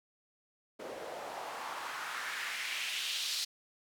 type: noise with band-pass filter sweep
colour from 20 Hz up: white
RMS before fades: -39 dBFS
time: 0.79-3.45 s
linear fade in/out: 10 ms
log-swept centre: 450 to 4400 Hz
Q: 2.1
effects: none